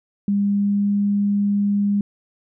sine tone with pitch glide, 201.5 to 202.8 Hz, G3 to G#3, +48 to -41 cents, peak -16 dBFS, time 0.28-2.01 s, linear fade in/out 2 ms, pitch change +11 cents, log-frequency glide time 0.41-0.91 s, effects none

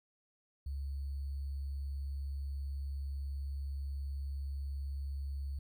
sine tone with sample-and-hold, 69.3 Hz, C#2, in tune, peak -36 dBFS, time 0.66-5.59 s, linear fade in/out 5 ms, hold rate 4410 Hz, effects none

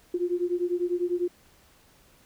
sine beating tone pair, 349.2 / 359.2 Hz, F4 / F4, 0 / +49 cents, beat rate 10 Hz, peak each -27 / -28 dBFS, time 0.14-1.28 s, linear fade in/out 5 ms, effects pink hiss -59 dBFS RMS until 2.25 s

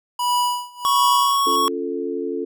square tone with tremolo, 979 Hz, B5, 15 cents flat, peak -17 dBFS, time 0.19-1.56 s, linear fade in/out 5 ms, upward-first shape sine, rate 1.4 Hz, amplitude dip 95%
square tone, 1108.7 Hz, C#6, in tune, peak -17 dBFS, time 0.85-1.68 s, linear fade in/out 0 ms
sine chord, Db augmented, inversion none, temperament equal, 277.2 / 349.2 / 440 Hz, Db4 / F4 / A4, 0 / 0 / 0 cents, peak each -28 / -27 / -26 dBFS, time 1.46-2.45 s, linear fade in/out 10 ms
effects none

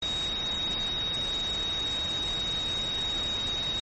sine tone in noise, 3772 Hz, A#7, 20 cents sharp, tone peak -28 dBFS, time 0.02-3.8 s, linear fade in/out 5 ms, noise pink, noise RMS -37 dBFS, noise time 0.02-3.8 s, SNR +6 dB, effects MP3 32 kbps

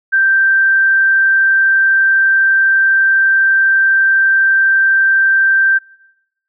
sine tone, 1568 Hz, G6, in tune, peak -8 dBFS, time 0.12-5.79 s, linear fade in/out 20 ms, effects noise-tail reverb RT60 1.0 s tail -26 dB re dry

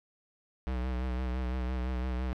square tone with vibrato, 63 Hz, B1, 35 cents sharp, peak -31 dBFS, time 0.67-2.33 s, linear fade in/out 0 ms, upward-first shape sine, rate 5.9 Hz, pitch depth 47 cents each way, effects low-pass 3000 Hz 12 dB/octave + 10-bit

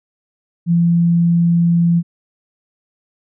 sine tone, 170.3 Hz, F3, 43 cents flat, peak -10 dBFS, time 0.66-2.03 s, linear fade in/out 50 ms, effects none

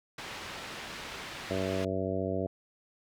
white low-pass noise, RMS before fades -42 dBFS, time 0.18-1.85 s, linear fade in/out 5 ms, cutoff 3100 Hz, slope 12 dB/octave
harmonic tone, 94.8 Hz, F#2, 43 cents sharp, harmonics 1 / 2 / 3 / 4 / 5 / 6 / 7, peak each -37 / -37 / -37 / -37 / -37 / -37 / -37 dBFS, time 1.5-2.47 s, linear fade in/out 5 ms
effects none

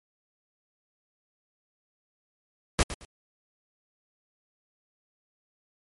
pink noise with echo, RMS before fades -21 dBFS, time 2.79-2.83 s, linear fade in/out 0 ms, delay 110 ms, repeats 2, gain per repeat -13 dB, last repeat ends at 3.05 s, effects MP3 48 kbps

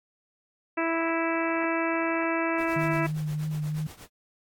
harmonic tone, 329.6 Hz, E4, in tune, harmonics 1 / 2 / 3 / 4 / 5 / 6 / 7 / 8, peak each -28 / -31 / -33 / -34 / -35 / -36 / -36 / -37 dBFS, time 0.77-3.07 s, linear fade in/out 10 ms
pink noise with tremolo, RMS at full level -44 dBFS, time 2.57-4.09 s, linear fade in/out 50 ms, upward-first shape triangle, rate 8.4 Hz, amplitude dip 85%
sine tone with vibrato, 152.9 Hz, D#3, 30 cents flat, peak -27 dBFS, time 2.76-3.87 s, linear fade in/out 5 ms, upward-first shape triangle, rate 3.1 Hz, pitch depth 29 cents each way
effects AAC 64 kbps

